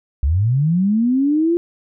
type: linear sweep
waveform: sine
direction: up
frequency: 62.8 to 349.2 Hz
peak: -13 dBFS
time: 0.23-1.57 s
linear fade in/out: 0 ms
effects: none